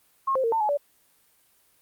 sine tone with pitch steps, 1078 / 525 / 458.7 / 898 / 847 / 576 Hz, C#6 / C5 / A#4 / A5 / G#5 / D5, -49 / +6 / -28 / +35 / +34 / -34 cents, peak -21 dBFS, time 0.27-0.774 s, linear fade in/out 10 ms, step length 84 ms, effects white hiss -63 dBFS RMS until 1.81 s + Opus 32 kbps

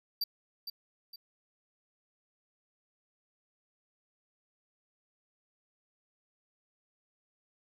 square tone with echo, 4665 Hz, D8, 12 cents flat, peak -30 dBFS, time 0.21-0.24 s, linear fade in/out 5 ms, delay 460 ms, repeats 2, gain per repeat -8 dB, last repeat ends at 1.16 s, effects none

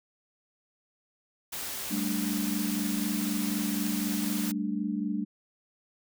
white noise, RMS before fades -36 dBFS, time 1.52-4.52 s, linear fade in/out 10 ms
sine chord, G suspended second, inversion none, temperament equal, 196 / 220 / 293.7 Hz, G3 / A3 / D4, 0 / 0 / 0 cents, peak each -32 / -32 / -33 dBFS, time 1.9-5.25 s, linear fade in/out 20 ms
effects none

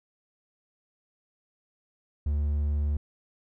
triangle tone, 73.4 Hz, D2, in tune, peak -22 dBFS, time 2.26-2.97 s, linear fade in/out 5 ms, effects none

